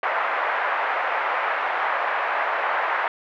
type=band-pass noise; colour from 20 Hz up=pink; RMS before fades=-24 dBFS; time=0.03-3.08 s; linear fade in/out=2 ms; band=660 to 2000 Hz; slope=24 dB/octave; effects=none